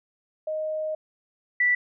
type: tone pair in turn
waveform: sine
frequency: 622.3 / 1967.1 Hz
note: D#5 / B6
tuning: 0 / -7 cents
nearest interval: octave + minor sixth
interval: 1993 cents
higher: second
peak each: -26 / -18 dBFS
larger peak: second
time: 0.47-0.95 / 1.6-1.75 s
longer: first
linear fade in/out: 5 ms
effects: none